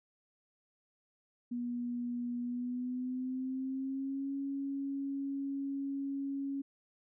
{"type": "tone with pitch glide", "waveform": "sine", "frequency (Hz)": [241.9, 276.3], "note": ["B3", "C#4"], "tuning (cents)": [-36, -6], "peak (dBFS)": -34, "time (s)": [1.51, 6.62], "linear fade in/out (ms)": 10, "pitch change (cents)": 230, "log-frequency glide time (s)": [2.4, 4.34], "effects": []}